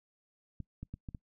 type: clicks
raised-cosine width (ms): 5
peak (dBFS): -29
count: 5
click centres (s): 0.603 / 0.83 / 0.94 / 1.088 / 1.148
effects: noise-tail reverb RT60 0.1 s tail -24 dB re dry